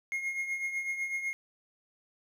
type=tone with tremolo; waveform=triangle; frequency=2147 Hz; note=C7; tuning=44 cents sharp; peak=-27 dBFS; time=0.12-1.33 s; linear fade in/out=0 ms; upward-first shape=triangle; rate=8 Hz; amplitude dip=65%; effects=none